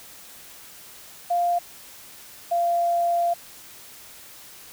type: tone pair in turn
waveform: sine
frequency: 698.5 / 689.7 Hz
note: F5 / F5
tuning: 0 / -22 cents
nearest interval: unison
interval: 22 cents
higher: first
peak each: -19 dBFS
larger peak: neither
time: 1.3-1.59 / 2.51-3.34 s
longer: second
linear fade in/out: 10 ms
effects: white hiss -45 dBFS RMS until 4.72 s